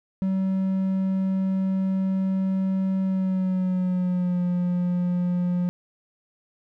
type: tone with pitch glide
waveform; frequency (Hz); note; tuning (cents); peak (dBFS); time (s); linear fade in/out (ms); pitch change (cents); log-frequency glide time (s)
triangle; 190.5 to 177.74; G3 to F3; -49 to +31; -19; 0.22-5.69; 0; -120; 3.02-4.42
effects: none